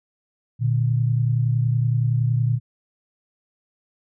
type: tone pair together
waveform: sine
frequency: 118.2 / 148.92 Hz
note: A#2 / D3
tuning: +24 / +24 cents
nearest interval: major third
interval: 400 cents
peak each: -18 / -24 dBFS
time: 0.59-2.6 s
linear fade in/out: 50 ms
effects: none